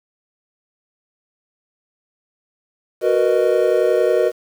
triangle chord, B major seventh, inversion second, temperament just, 370.4 / 463 / 493.9 / 617.4 Hz, F#4 / A#4 / B4 / D#5, +2 / -12 / 0 / -14 cents, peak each -17 dBFS, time 3.01-4.32 s, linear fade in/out 50 ms, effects 7-bit

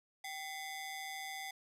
sawtooth ring-modulated tone, 1400 Hz, F6, 4 cents sharp, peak -35 dBFS, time 0.24-1.51 s, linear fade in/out 5 ms, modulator 623 Hz, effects resampled to 32000 Hz + 11-bit

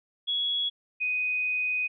sine tone pair in turn, 3352 / 2496 Hz, G#7 / D#7, +15 / +5 cents, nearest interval perfect fourth, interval 510 cents, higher first, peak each -25 dBFS, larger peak neither, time 0.27-0.7 / 1-1.88 s, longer second, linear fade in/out 20 ms, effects none

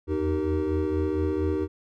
triangle tone cluster, 81.2 / 85.5 / 308.6 / 384 / 467.1 Hz, E2 / F2 / D#4 / G4 / A#4, -26 / -36 / -14 / -36 / +3 cents, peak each -29 / -30 / -26 / -26 / -31 dBFS, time 0.07-1.68 s, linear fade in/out 50 ms, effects none

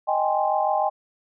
sine chord, Ab major seventh, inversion second, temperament equal, 622.3 / 784 / 830.6 / 1046.5 Hz, Eb5 / G5 / Ab5 / C6, 0 / 0 / 0 / 0 cents, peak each -25 / -23 / -25 / -29 dBFS, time 0.07-0.9 s, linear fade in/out 20 ms, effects none

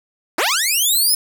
10% pulse linear sweep, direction up, 264.7 to 5280 Hz, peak -7 dBFS, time 0.38-1.15 s, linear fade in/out 5 ms, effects none

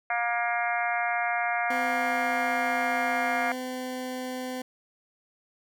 harmonic tone, 236.5 Hz, A#3, 25 cents sharp, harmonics 3 / 4 / 5 / 6 / 7 / 8 / 9 / 10, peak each -28 / -37 / -37 / -34 / -33 / -39 / -32 / -40 dBFS, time 0.1-3.52 s, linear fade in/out 2 ms
20% pulse tone, 254.9 Hz, C4, 45 cents flat, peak -27 dBFS, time 1.7-4.62 s, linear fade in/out 5 ms
effects none

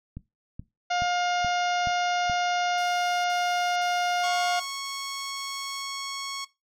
click train, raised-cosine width 5 ms, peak -24 dBFS, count 6, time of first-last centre 0.17-2.298 s, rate 2.35 Hz
harmonic tone, 710 Hz, F5, 28 cents sharp, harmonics 1 / 2 / 3 / 4 / 5 / 6 / 7 / 8 / 9, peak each -25 / -31 / -35 / -37 / -39 / -41 / -42 / -43 / -44 dBFS, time 0.9-4.6 s, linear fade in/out 10 ms
violet noise bursts, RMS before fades -43 dBFS, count 6, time 2.78-5.825 s, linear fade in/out 0 ms, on 460 ms, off 57 ms
10% pulse tone, 1102 Hz, C#6, 11 cents flat, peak -23 dBFS, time 4.23-6.45 s, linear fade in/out 10 ms
effects noise-tail reverb RT60 0.2 s tail -17 dB re dry + low-pass 10000 Hz 12 dB/octave

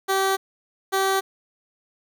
15% pulse tone pair in turn, 386.3 / 386.3 Hz, G4 / G4, -25 / -25 cents, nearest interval unison, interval 0 cents, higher neither, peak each -13 dBFS, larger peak neither, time 0.08-0.37 / 0.92-1.21 s, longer neither, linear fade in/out 20 ms, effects none

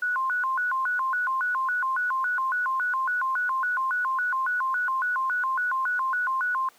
sine tone with vibrato, 1244.5 Hz, D#6, in tune, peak -23 dBFS, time 0.02-6.69 s, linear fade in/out 5 ms, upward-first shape square, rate 3.6 Hz, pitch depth 290 cents each way, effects pink hiss -56 dBFS RMS until 6.78 s + high-pass 400 Hz 12 dB/octave

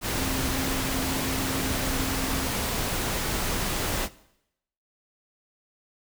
sine tone in noise, 264.4 Hz, C4, 18 cents sharp, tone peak -31 dBFS, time 0.14-2.49 s, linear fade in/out 50 ms, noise pink, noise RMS -28 dBFS, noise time 0.01-4.09 s, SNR -6 dB, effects noise-tail reverb RT60 0.8 s tail -19 dB re dry

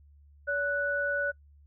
sine tone pair together, 570.3 / 1480 Hz, C#5 / F#6, +49 / 0 cents, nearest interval octave + perfect fourth, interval 1651 cents, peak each -31 / -28 dBFS, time 0.47-1.32 s, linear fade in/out 20 ms, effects noise-tail reverb RT60 0.1 s tail -22 dB re dry + added 72 Hz sine -54 dBFS peak until 1.66 s

